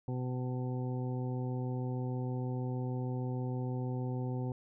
harmonic tone, 126.4 Hz, B2, 41 cents sharp, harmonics 1 / 2 / 3 / 4 / 6 / 7, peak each -34 / -40 / -44 / -46 / -50 / -51 dBFS, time 0.08-4.52 s, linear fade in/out 2 ms, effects none

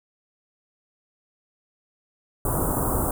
pink band-stop noise, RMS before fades -24 dBFS, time 2.45-3.11 s, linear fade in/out 2 ms, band 1300 to 8400 Hz, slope 48 dB/octave, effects none

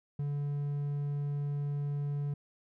triangle tone, 144 Hz, D3, 34 cents flat, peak -29 dBFS, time 0.19-2.34 s, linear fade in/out 5 ms, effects none

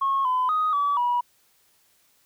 sine tone with pitch steps, 1090 / 1012 / 1249 / 1146 / 970 Hz, C#6 / B5 / D#6 / D6 / B5, -29 / +42 / +6 / -43 / -31 cents, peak -19 dBFS, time 0.01-1.21 s, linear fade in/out 10 ms, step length 240 ms, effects tanh soft clip ceiling -16 dBFS + white hiss -63 dBFS RMS until 2.25 s

